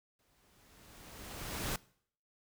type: noise with exponential growth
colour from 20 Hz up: pink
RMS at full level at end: -35 dBFS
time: 0.19-1.76 s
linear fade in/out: 2 ms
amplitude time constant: 340 ms
effects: noise-tail reverb RT60 0.6 s tail -22 dB re dry